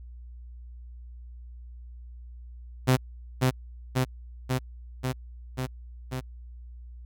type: tone with echo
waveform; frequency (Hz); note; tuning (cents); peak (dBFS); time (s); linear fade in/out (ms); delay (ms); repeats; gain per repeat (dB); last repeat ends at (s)
sawtooth; 128.6; C3; -30; -14; 2.87-2.97; 20; 540; 6; -2; 6.21
effects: added 60 Hz sine -41 dBFS peak until 7.05 s